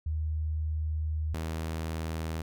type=tone pair in turn; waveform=sine / sawtooth; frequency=77.78 / 80.29 Hz; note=D#2 / E2; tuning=0 / -45 cents; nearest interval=minor second; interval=55 cents; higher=second; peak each=-28 dBFS; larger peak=neither; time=0.06-1.34 / 1.34-2.42 s; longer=first; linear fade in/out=5 ms; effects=none